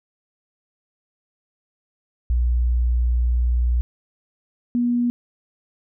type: tone pair in turn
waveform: sine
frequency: 60.3 / 241.2 Hz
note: B1 / B3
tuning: -41 / -41 cents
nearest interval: 2 octaves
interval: 2400 cents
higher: second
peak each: -16 / -17 dBFS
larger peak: first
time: 2.3-3.81 / 4.75-5.1 s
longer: first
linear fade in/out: 0 ms
effects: none